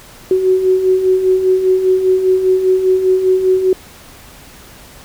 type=beating tone pair; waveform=sine; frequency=369.6 / 374.6 Hz; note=F#4 / F#4; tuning=-2 / +21 cents; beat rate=5 Hz; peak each=-18 / -10 dBFS; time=0.31-3.73 s; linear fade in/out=2 ms; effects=pink hiss -39 dBFS RMS until 5.04 s